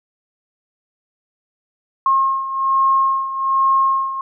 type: beating tone pair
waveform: sine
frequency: 1075 / 1076.2 Hz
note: C6 / C6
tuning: +47 / +48 cents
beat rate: 1.2 Hz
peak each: -15 / -20 dBFS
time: 2.06-4.21 s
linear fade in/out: 2 ms
effects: none